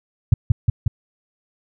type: tone with echo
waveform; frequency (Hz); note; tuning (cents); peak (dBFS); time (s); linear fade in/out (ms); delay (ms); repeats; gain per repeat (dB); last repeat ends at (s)
sine; 106.6; G#2; +46; -6; 0.32-0.34; 5; 180; 3; -2; 0.88
effects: none